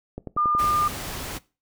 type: click train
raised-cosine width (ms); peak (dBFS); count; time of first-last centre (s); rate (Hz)
2; -19; 6; 0.18-0.643; 10.8
type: tone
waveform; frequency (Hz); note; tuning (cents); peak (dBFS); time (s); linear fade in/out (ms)
sine; 1206; D6; +46; -19; 0.37-0.88; 5
type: noise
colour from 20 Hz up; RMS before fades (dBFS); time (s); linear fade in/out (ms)
pink; -33; 0.58-1.39; 20
effects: noise-tail reverb RT60 0.3 s tail -20 dB re dry